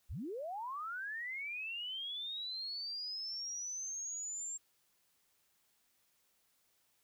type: linear sweep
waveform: sine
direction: up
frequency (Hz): 32.89 to 7459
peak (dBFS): -39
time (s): 0.09-4.58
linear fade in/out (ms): 20
effects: white hiss -75 dBFS RMS until 7.03 s